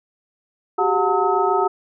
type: tone cluster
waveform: sine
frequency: 373.3 / 400.4 / 725 / 902 / 1281 Hz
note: F#4 / G4 / F#5 / A5 / E6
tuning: +15 / +37 / -35 / +43 / -50 cents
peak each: -22 dBFS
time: 0.78-1.68 s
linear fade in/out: 10 ms
effects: none